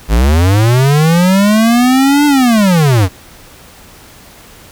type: linear two-way sweep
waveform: square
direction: up then down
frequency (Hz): 48.82 to 295.8 to 85.4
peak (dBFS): -7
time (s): 0.08-3.09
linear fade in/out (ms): 50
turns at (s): 2.26
effects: pink hiss -38 dBFS RMS until 4.71 s